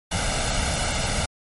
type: noise with comb filter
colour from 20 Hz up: pink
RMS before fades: -24 dBFS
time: 0.11-1.26 s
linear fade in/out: 10 ms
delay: 1.4 ms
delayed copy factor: +0.65
effects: MP3 48 kbps